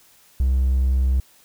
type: tone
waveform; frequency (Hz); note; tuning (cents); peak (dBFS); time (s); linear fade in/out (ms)
triangle; 65; C2; -11; -13; 0.4-1.2; 0
effects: tanh soft clip ceiling -10 dBFS + white hiss -54 dBFS RMS until 1.44 s